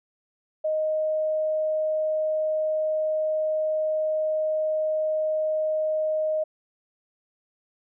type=tone; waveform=sine; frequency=622.3 Hz; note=D#5; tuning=in tune; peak=-22 dBFS; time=0.64-6.44 s; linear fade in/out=10 ms; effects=none